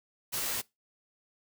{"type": "noise with comb filter", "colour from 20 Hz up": "white", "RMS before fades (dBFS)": -33, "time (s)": [0.32, 0.62], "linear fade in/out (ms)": 20, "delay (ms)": 15, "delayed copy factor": -1, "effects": ["noise-tail reverb RT60 0.2 s tail -22 dB re dry"]}